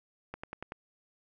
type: click train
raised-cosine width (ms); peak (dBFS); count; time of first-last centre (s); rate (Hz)
0.5; -24; 5; 0.34-0.721; 10.5
effects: none